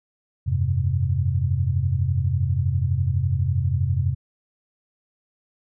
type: chord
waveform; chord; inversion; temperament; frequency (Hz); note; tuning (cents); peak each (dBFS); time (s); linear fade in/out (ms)
sine; F suspended second; none; equal with one note detuned; 87.31 / 99.48 / 130.81; F2 / G2 / C3; 0 / +26 / 0; -23 / -24 / -23; 0.46-4.15; 20
effects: none